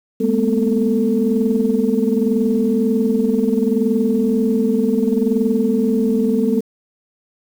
sine tone cluster, 206.5 / 227.8 / 248.5 / 445.2 Hz, G#3 / A#3 / B3 / A4, -10 / -40 / +11 / +20 cents, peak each -19 dBFS, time 0.2-6.61 s, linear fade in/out 10 ms, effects tanh soft clip ceiling -4 dBFS + 7-bit

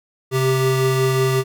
square tone pair together, 132.49 / 392 Hz, C3 / G4, +22 / 0 cents, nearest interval octave + perfect fifth, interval 1878 cents, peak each -19 dBFS, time 0.31-1.44 s, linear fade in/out 50 ms, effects none

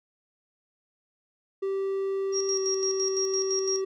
triangle tone with pitch glide, 389.2 to 384.1 Hz, G4 to G4, -12 to -35 cents, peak -24 dBFS, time 1.62-3.85 s, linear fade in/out 10 ms, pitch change -23 cents, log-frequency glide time 2.52-2.58 s
sine tone with tremolo, 5610 Hz, F8, 7 cents sharp, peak -26 dBFS, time 2.32-3.82 s, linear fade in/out 50 ms, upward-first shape square, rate 5.9 Hz, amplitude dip 65%
effects none

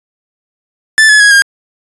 45% pulse tone with pitch steps, 1755 / 1707 / 1660.3 / 1614.9 Hz, A6 / G#6 / G#6 / G#6, -5 / +47 / -1 / -49 cents, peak -3 dBFS, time 0.98-1.42 s, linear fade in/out 0 ms, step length 110 ms, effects resampled to 24000 Hz

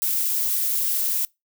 violet noise, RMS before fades -23 dBFS, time 0.02-1.25 s, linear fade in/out 0 ms, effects noise-tail reverb RT60 0.2 s tail -24 dB re dry

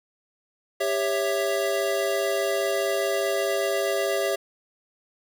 square chord, C# diminished, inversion second, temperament equal with one note detuned, 397.2 / 554.4 / 659.3 Hz, G4 / C#5 / E5, +23 / 0 / 0 cents, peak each -28 dBFS, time 0.8-4.36 s, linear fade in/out 10 ms, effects none

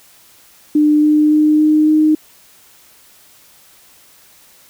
sine tone with pitch steps, 300.2 / 302.3 / 304.4 / 306.5 / 308.6 Hz, D4 / D#4 / D#4 / D#4 / D#4, +38 / -50 / -38 / -26 / -14 cents, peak -8 dBFS, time 0.75-2.15 s, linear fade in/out 5 ms, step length 280 ms, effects white hiss -47 dBFS RMS until 4.69 s

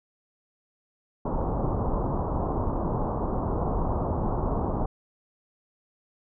pink low-pass noise, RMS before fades -27 dBFS, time 1.25-4.86 s, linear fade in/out 5 ms, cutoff 1100 Hz, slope 48 dB/octave, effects none

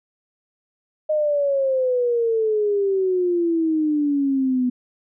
sine exponential sweep, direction down, 620 to 246.9 Hz, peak -17 dBFS, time 1.09-4.7 s, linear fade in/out 10 ms, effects none

